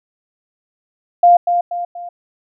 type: tone with echo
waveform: sine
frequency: 700 Hz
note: F5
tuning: 4 cents sharp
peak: -5 dBFS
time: 1.23-1.37 s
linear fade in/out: 5 ms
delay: 240 ms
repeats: 3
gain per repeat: -7 dB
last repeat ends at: 2.09 s
effects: none